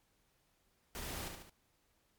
pink noise with echo, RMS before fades -44 dBFS, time 0.95-1.28 s, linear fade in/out 0 ms, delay 72 ms, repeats 3, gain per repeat -5 dB, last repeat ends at 1.496 s, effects pink hiss -75 dBFS RMS until 2.18 s + MP3 96 kbps

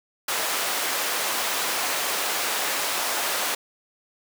pink high-pass noise, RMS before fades -26 dBFS, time 0.28-3.55 s, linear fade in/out 5 ms, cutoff 620 Hz, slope 12 dB/octave, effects none

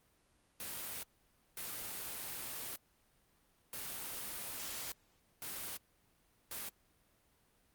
white noise bursts at uneven times, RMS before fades -43 dBFS, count 5, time 0.6-1.03 / 1.57-2.76 / 3.73-4.92 / 5.42-5.77 / 6.51-6.69 s, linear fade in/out 2 ms, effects pink hiss -72 dBFS RMS until 7.74 s + Opus 32 kbps

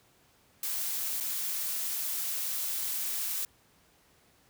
blue noise with dropouts, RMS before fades -33 dBFS, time 0.63-3.45 s, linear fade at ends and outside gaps 2 ms, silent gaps 1.202-1.207 s, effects pink hiss -64 dBFS RMS until 4.49 s + high-pass 60 Hz 12 dB/octave

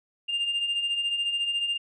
sine beating tone pair, 2792 / 2806 Hz, F7 / F7, -1 / +8 cents, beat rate 14 Hz, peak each -31 / -24 dBFS, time 0.28-1.78 s, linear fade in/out 20 ms, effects tanh soft clip ceiling -22 dBFS

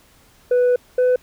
sine tone pair in turn, 493.9 / 501.7 Hz, B4 / B4, 0 / +27 cents, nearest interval unison, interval 27 cents, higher second, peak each -10 dBFS, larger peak neither, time 0.51-0.76 / 0.98-1.16 s, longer first, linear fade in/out 5 ms, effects tanh soft clip ceiling -12 dBFS + pink hiss -53 dBFS RMS until 1.22 s

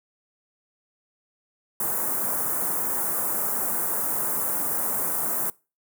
white band-stop noise, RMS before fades -26 dBFS, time 1.8-5.5 s, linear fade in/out 2 ms, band 1400 to 9100 Hz, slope 24 dB/octave, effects noise-tail reverb RT60 0.3 s tail -23 dB re dry + high-pass 150 Hz 12 dB/octave

